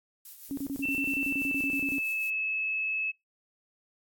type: noise with tremolo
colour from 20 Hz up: violet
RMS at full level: -43 dBFS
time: 0.25-2.3 s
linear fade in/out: 2 ms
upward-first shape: triangle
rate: 6.1 Hz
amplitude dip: 60%
type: tone bursts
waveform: sine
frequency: 276.9 Hz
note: C#4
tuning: 2 cents flat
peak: -30 dBFS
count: 16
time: 0.51-1.983 s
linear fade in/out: 0 ms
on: 63 ms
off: 31 ms
type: tone with pitch glide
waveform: sine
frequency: 2676 to 2595 Hz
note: E7 to E7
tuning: +25 to -28 cents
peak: -28 dBFS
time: 0.82-3.12 s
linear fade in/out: 20 ms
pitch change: -53 cents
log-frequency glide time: 1.09-2.36 s
effects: noise-tail reverb RT60 0.2 s tail -23 dB re dry + AAC 64 kbps